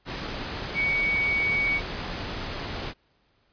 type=tone in noise; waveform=sine; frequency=2246 Hz; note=C#7; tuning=22 cents sharp; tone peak=-22 dBFS; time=0.74-1.81 s; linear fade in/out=50 ms; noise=pink; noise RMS=-33 dBFS; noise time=0.05-2.94 s; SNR=+8 dB; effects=pink hiss -67 dBFS RMS until 3.52 s + resampled to 11025 Hz